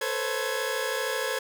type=tone cluster; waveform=sawtooth; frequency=442.6 / 505 / 538 / 1674 Hz; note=A4 / B4 / C5 / G#6; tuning=+10 / +39 / +48 / +13 cents; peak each=-29 dBFS; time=0.01-1.39 s; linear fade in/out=5 ms; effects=none